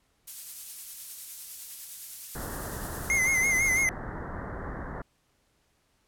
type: noise with tremolo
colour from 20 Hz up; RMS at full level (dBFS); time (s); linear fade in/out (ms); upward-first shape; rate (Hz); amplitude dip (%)
violet; -35; 0.27-3.84; 10; triangle; 9.8; 30
type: low-pass noise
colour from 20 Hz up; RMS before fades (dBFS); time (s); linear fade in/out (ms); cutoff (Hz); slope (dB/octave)
pink; -37; 2.35-5.02; 2; 1900; 96
type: tone with vibrato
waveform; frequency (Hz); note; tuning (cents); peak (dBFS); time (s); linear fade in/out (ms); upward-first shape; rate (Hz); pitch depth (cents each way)
square; 2093; C7; 0; -23; 3.1-3.89; 0; sine; 6; 59
effects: pink hiss -70 dBFS RMS until 6.07 s + low-pass 12000 Hz 12 dB/octave